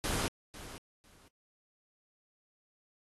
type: noise with echo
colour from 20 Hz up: pink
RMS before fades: -34 dBFS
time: 0.04-0.28 s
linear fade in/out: 0 ms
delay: 500 ms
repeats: 2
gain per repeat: -14 dB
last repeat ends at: 1.28 s
effects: AAC 32 kbps